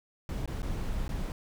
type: noise with dropouts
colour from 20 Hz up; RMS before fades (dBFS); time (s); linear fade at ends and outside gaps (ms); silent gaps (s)
brown; -33; 0.29-1.32; 1; 0.458-0.476 / 0.619-0.629 / 1.08-1.091
effects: none